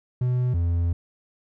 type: tone pair in turn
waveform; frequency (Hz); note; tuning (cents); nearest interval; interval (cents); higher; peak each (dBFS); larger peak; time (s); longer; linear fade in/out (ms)
triangle; 124.9 / 85.4; B2 / F2; +20 / -38; perfect fifth; 658; first; -18; neither; 0.21-0.54 / 0.54-0.93; second; 5
effects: none

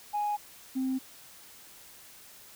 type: tone pair in turn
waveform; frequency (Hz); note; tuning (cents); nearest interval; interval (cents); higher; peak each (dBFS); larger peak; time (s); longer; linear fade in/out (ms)
sine; 830.6 / 261.6; G#5 / C4; 0 / 0; octave + minor sixth; 2000; first; -26; neither; 0.13-0.37 / 0.75-0.99; neither; 20
effects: tanh soft clip ceiling -24 dBFS + white hiss -52 dBFS RMS until 2.55 s

